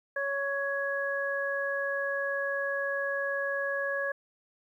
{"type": "harmonic tone", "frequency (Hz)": 557, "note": "C#5", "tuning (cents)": 8, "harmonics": [1, 2, 3], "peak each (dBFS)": [-32, -39, -31], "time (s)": [0.16, 4.12], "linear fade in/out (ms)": 5, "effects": ["11-bit"]}